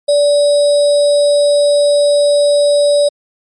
sine tone with sample-and-hold, 580 Hz, D5, 22 cents flat, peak -7 dBFS, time 0.08-3.09 s, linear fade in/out 10 ms, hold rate 4410 Hz, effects MP3 48 kbps

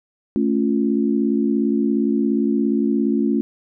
sine chord, A augmented, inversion none, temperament equal, 220 / 277.2 / 349.2 Hz, A3 / C#4 / E#4, 0 / 0 / 0 cents, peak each -19 / -20 / -23 dBFS, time 0.36-3.41 s, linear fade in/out 0 ms, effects none

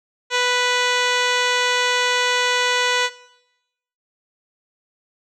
10% pulse tone with low-pass filter, 493.9 Hz, B4, in tune, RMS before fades -19 dBFS, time 0.3-3.1 s, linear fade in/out 50 ms, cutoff 5000 Hz, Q 3.8, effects noise-tail reverb RT60 0.9 s tail -18 dB re dry

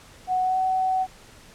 sine tone with pitch glide, 740 to 751.6 Hz, F#5 to F#5, 0 to +27 cents, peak -20 dBFS, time 0.27-1.07 s, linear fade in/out 50 ms, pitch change +27 cents, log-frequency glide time 0.42-0.58 s, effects pink hiss -49 dBFS RMS until 1.54 s + low-pass 10000 Hz 12 dB/octave

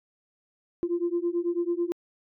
sine beating tone pair, 341.1 / 350.2 Hz, F4 / F4, -41 / +5 cents, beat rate 9.1 Hz, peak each -27 dBFS, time 0.83-1.92 s, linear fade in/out 0 ms, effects tanh soft clip ceiling -18 dBFS

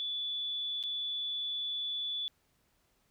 sine tone with dropouts, 3455 Hz, A7, 32 cents flat, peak -33 dBFS, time 0-2.28 s, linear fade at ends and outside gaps 0 ms, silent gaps 0.828-0.837 s, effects pink hiss -73 dBFS RMS until 3.1 s

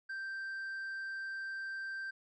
sine tone with tanh clipping, 1568 Hz, G6, in tune, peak -39 dBFS, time 0.09-2.11 s, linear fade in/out 10 ms, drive 3 dB, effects none

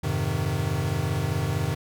square chord, F minor seventh, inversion none, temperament equal with one note detuned, 87.31 / 102.93 / 130.81 / 155.56 Hz, F2 / Ab2 / C3 / Eb3, 0 / -15 / 0 / 0 cents, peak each -32 / -30 / -30 / -30 dBFS, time 0.03-1.75 s, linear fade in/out 10 ms, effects none

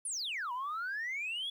sine exponential two-way sweep, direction down then up, 10390 to 950 to 3449 Hz, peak -33 dBFS, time 0.05-1.5 s, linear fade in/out 5 ms, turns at 0.52 s, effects tanh soft clip ceiling -32 dBFS + 11-bit

